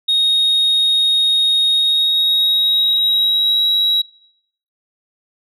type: tone with pitch glide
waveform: sine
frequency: 3734 to 3868 Hz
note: A#7 to B7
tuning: +2 to -37 cents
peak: -10 dBFS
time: 0.08-4.02 s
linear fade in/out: 10 ms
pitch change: +61 cents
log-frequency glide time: 1.7-3.67 s
effects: noise-tail reverb RT60 0.7 s tail -22 dB re dry + tanh soft clip ceiling -10 dBFS